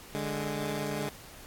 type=tone pair together; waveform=15% pulse; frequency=146.83 / 207.4 Hz; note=D3 / G#3; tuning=0 / -2 cents; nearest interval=tritone; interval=598 cents; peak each=-28 dBFS; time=0.15-1.09 s; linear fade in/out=0 ms; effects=pink hiss -49 dBFS RMS until 1.46 s + AAC 64 kbps